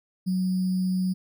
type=tone with sample-and-hold; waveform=sine; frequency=185 Hz; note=F#3; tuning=in tune; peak=-22 dBFS; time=0.26-1.14 s; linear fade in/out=20 ms; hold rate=4900 Hz; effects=none